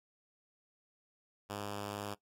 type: tone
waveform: 5% pulse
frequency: 102.2 Hz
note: G#2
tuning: 27 cents flat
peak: -28 dBFS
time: 1.49-2.15 s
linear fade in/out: 20 ms
effects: noise-tail reverb RT60 0.1 s tail -18 dB re dry + AAC 48 kbps